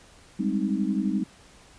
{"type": "chord", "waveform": "sine", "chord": "Ab major seventh", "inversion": "third", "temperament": "equal", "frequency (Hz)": [196, 207.7, 261.6, 311.1], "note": ["G3", "Ab3", "C4", "Eb4"], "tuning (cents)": [0, 0, 0, 0], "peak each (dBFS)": [-27, -28, -30, -30], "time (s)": [0.39, 1.24], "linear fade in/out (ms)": 10, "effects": ["pink hiss -53 dBFS RMS until 1.78 s", "resampled to 22050 Hz"]}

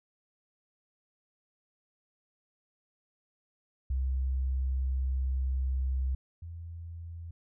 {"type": "tone pair in turn", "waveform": "sine", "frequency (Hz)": [65.41, 83.93], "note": ["C2", "E2"], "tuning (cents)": [0, 32], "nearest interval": "major third", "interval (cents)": 432, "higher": "second", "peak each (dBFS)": [-27, -39], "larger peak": "first", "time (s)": [[3.9, 6.15], [6.42, 7.31]], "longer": "first", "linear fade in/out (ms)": 5, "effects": []}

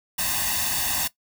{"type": "noise with comb filter", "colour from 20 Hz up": "white", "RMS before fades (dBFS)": -25, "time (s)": [0.18, 1.08], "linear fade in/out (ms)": 10, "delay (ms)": 1.1, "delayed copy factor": 0.85, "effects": ["noise-tail reverb RT60 0.1 s tail -17 dB re dry"]}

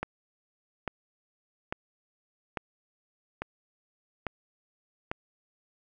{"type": "click train", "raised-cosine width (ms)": 0.5, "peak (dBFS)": -16, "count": 7, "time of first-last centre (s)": [0.03, 5.115], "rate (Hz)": 1.18, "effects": []}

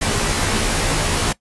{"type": "noise with comb filter", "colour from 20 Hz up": "pink", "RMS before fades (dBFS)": -19, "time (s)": [0.01, 1.33], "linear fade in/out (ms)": 10, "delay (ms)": 16, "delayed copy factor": -0.95, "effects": ["noise-tail reverb RT60 0.1 s tail -19 dB re dry", "resampled to 24000 Hz"]}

